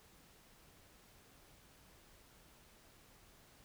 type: silence
effects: pink hiss -64 dBFS RMS until 3.64 s